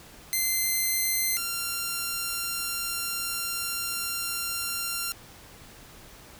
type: tone pair in turn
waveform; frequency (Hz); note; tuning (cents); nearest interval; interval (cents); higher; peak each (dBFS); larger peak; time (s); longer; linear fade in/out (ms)
5% pulse; 2071 / 1379.8; C7 / F6; -18 / -21; perfect fifth; 703; first; -14 / -17; first; 0.33-1.37 / 1.37-5.12; second; 0
effects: pink hiss -49 dBFS RMS until 6.39 s